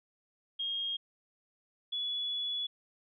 sine tone pair in turn, 3246 / 3407 Hz, G#7 / G#7, -40 / +44 cents, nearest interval minor second, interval 84 cents, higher second, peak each -32 / -32 dBFS, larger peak neither, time 0.59-0.97 / 1.92-2.67 s, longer second, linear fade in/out 10 ms, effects none

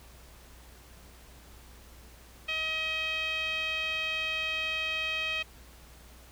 5% pulse tone with low-pass filter, 634 Hz, D#5, 32 cents sharp, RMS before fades -32 dBFS, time 2.48-5.43 s, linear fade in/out 10 ms, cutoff 2800 Hz, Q 9.7, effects added 60 Hz sine -52 dBFS peak until 6.31 s + pink hiss -55 dBFS RMS until 6.31 s

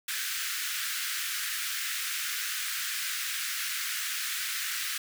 pink high-pass noise, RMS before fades -33 dBFS, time 0.08-4.98 s, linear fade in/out 5 ms, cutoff 1400 Hz, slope 48 dB/octave, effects none

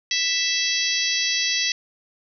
harmonic tone, 659.3 Hz, E5, in tune, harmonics 3 / 4 / 5 / 6 / 7 / 8 / 9, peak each -28 / -28 / -28 / -28 / -28 / -28 / -28 dBFS, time 0.11-1.72 s, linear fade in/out 2 ms, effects none

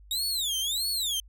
sawtooth tone with vibrato, 3710 Hz, A#7, 9 cents flat, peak -24 dBFS, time 0.11-1.2 s, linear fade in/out 2 ms, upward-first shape sine, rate 1.6 Hz, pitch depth 300 cents each way, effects added 50 Hz sine -49 dBFS peak until 1.28 s

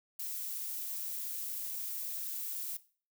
violet noise, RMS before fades -39 dBFS, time 0.19-2.77 s, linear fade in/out 5 ms, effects noise-tail reverb RT60 0.4 s tail -17 dB re dry

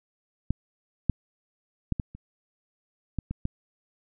clicks, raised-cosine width 5 ms, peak -12 / -9 / -12 / -16 / -29 / -16 / -19 / -15 dBFS, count 8, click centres 0.506 / 1.097 / 1.923 / 1.998 / 2.15 / 3.187 / 3.31 / 3.454 s, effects none

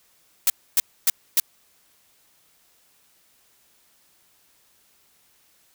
blue noise bursts, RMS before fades -17 dBFS, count 4, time 0.47-1.4 s, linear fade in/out 2 ms, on 30 ms, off 270 ms, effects white hiss -61 dBFS RMS until 5.74 s

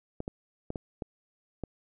clicks, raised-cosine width 2 ms, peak -21 dBFS, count 6, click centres 0.204 / 0.279 / 0.704 / 0.758 / 1.022 / 1.637 s, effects none

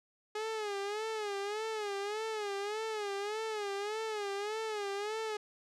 sawtooth tone with vibrato, 419.5 Hz, G#4, 17 cents sharp, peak -31 dBFS, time 0.35-5.37 s, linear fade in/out 5 ms, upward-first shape sine, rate 1.7 Hz, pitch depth 100 cents each way, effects low-pass 7000 Hz 12 dB/octave

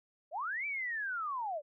sine linear two-way sweep, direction up then down, 550 to 2349 to 550 Hz, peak -34 dBFS, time 0.31-1.62 s, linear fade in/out 50 ms, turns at 0.66 s, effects none

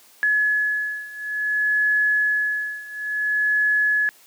sine beating tone pair, 1700 / 1700.57 Hz, G#6 / G#6, +40 / +41 cents, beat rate 0.57 Hz, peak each -21 / -23 dBFS, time 0.23-4.09 s, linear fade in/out 0 ms, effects white hiss -52 dBFS RMS until 4.26 s + high-pass 200 Hz 12 dB/octave

